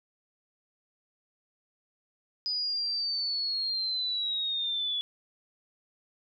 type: linear sweep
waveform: sine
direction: down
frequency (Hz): 4978 to 3400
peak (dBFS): -28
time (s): 2.46-5.01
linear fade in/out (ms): 0
effects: none